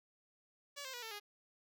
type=tone with pitch steps; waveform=5% pulse; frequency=570 / 525.7 / 484.9 / 447.2 / 412.5 Hz; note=C#5 / C5 / B4 / A4 / G#4; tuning=+48 / +8 / -32 / +28 / -12 cents; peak=-33 dBFS; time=0.76-1.2 s; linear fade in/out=20 ms; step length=88 ms; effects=none